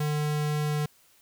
square tone, 149.9 Hz, D3, 36 cents sharp, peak -26 dBFS, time 0-0.86 s, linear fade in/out 5 ms, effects white hiss -61 dBFS RMS until 1.21 s

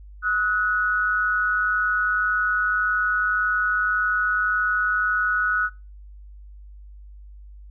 sine tone pair together, 1277 / 1475.2 Hz, D#6 / F#6, +45 / -6 cents, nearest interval major second, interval 249 cents, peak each -25 / -20 dBFS, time 0.22-5.7 s, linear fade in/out 50 ms, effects noise-tail reverb RT60 0.3 s tail -26 dB re dry + added 50 Hz sine -40 dBFS peak until 7.7 s

